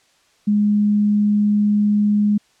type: tone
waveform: sine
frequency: 207.7 Hz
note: G#3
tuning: in tune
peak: -13 dBFS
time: 0.47-2.38 s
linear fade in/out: 10 ms
effects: white hiss -58 dBFS RMS until 2.6 s + low-pass 7000 Hz 12 dB/octave

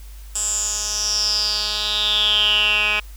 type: tone with band-pass filter sweep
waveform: 10% pulse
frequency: 210 Hz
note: G#3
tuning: 19 cents sharp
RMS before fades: -20 dBFS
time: 0.35-3 s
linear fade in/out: 5 ms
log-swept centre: 7900 to 2400 Hz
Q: 9
effects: added 50 Hz sine -35 dBFS peak until 3.16 s + white hiss -49 dBFS RMS until 3.16 s

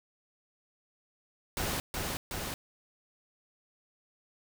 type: noise with echo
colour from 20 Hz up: pink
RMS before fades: -33 dBFS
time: 1.57-1.8 s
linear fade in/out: 0 ms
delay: 370 ms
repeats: 2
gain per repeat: -2 dB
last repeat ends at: 2.54 s
effects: none

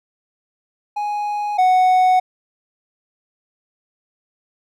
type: tone pair in turn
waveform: triangle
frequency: 830.6 / 740 Hz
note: G#5 / F#5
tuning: 0 / 0 cents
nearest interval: major second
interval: 200 cents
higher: first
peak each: -18 / -9 dBFS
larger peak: second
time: 0.96-1.58 / 1.58-2.2 s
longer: neither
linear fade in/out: 10 ms
effects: none

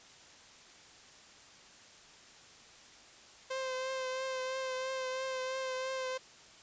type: tone with vibrato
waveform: sawtooth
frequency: 521 Hz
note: C5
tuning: 7 cents flat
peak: -31 dBFS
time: 3.5-6.18 s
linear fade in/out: 10 ms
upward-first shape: triangle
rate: 3 Hz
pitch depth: 27 cents each way
effects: white hiss -56 dBFS RMS until 6.62 s + resampled to 16000 Hz

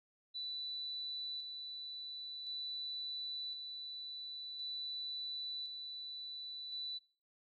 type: tone with tremolo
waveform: sine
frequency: 3974 Hz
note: B7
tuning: 10 cents sharp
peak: -40 dBFS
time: 0.34-6.99 s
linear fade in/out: 20 ms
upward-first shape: square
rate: 0.47 Hz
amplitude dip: 35%
effects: noise-tail reverb RT60 0.4 s tail -18 dB re dry + MP3 64 kbps

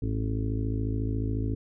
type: harmonic tone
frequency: 54.1 Hz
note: A1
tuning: 29 cents flat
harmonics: 1 / 2 / 4 / 5 / 6 / 7 / 8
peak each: -31 / -29 / -40 / -34 / -40 / -44 / -41 dBFS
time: 0.02-1.55 s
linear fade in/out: 5 ms
effects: none

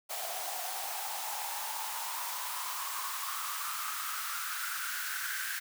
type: noise with high-pass filter sweep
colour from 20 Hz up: white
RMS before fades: -37 dBFS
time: 0.09-5.6 s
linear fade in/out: 20 ms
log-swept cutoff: 680 to 1600 Hz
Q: 7
effects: none

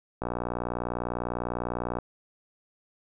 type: click train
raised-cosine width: 1 ms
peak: -16 dBFS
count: 107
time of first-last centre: 0.22-1.987 s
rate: 60 Hz
effects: none

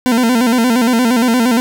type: tone with vibrato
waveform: 40% pulse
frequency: 240 Hz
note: B3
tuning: 49 cents flat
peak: -9 dBFS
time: 0.06-1.6 s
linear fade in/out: 0 ms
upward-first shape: square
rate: 8.6 Hz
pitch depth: 93 cents each way
effects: none

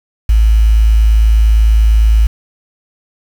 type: tone with quantisation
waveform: sine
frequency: 54.4 Hz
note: A1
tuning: 19 cents flat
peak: -5 dBFS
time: 0.29-2.27 s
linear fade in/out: 5 ms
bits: 5
effects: none

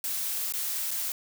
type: noise with dropouts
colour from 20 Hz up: blue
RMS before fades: -31 dBFS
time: 0.04-1.12 s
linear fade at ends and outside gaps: 1 ms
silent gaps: 0.524-0.537 / 0.908-0.913 s
effects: none

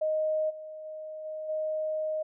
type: tone with level steps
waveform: sine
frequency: 622.3 Hz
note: D#5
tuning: in tune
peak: -25 / -39 / -37 / -34 / -28 dBFS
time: 0.01-2.23 s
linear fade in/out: 10 ms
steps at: 0.49 / 0.84 / 1.24 / 1.48 s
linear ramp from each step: 20 ms
effects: none

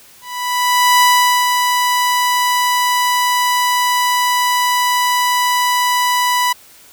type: tone with ADSR envelope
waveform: sawtooth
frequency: 987.8 Hz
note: B5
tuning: in tune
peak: -4 dBFS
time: 0.21-6.53 s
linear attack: 800 ms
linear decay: 450 ms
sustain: -5 dB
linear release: 9 ms
effects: white hiss -44 dBFS RMS until 6.92 s

